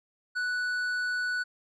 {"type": "tone with tanh clipping", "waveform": "triangle", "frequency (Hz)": 1481, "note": "F#6", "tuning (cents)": 1, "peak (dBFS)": -29, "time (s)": [0.35, 1.44], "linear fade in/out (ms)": 20, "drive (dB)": 12, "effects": []}